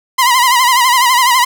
sawtooth tone with vibrato, 999 Hz, B5, 20 cents sharp, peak -4 dBFS, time 0.18-1.45 s, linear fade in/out 10 ms, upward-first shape sine, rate 12 Hz, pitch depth 91 cents each way, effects none

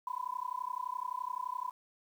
sine tone with amplitude modulation, 1000 Hz, B5, 21 cents sharp, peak -31 dBFS, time 0.07-1.71 s, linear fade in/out 2 ms, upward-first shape sine, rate 31.7 Hz, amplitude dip 100%, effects 10-bit

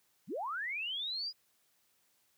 sine linear sweep, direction up, 121.7 to 4978 Hz, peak -35 dBFS, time 0.27-1.33 s, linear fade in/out 50 ms, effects white hiss -73 dBFS RMS until 2.37 s + high-pass 60 Hz 12 dB/octave

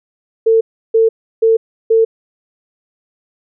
sine tone bursts, 450 Hz, A4, 39 cents sharp, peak -7 dBFS, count 4, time 0.46-2.05 s, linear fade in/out 10 ms, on 150 ms, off 330 ms, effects none

